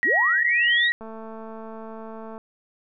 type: tone with tremolo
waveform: sine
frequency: 1903 Hz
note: A#6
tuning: 35 cents sharp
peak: -17 dBFS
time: 0.03-0.92 s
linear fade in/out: 0 ms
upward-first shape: triangle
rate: 1.8 Hz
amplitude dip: 25%
type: linear sweep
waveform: sine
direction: up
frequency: 189.5 to 3930 Hz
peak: -23 dBFS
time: 0.04-0.91 s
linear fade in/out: 50 ms
type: click train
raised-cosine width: 1 ms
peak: -26 dBFS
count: 305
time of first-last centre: 1.01-2.379 s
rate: 222 Hz
effects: none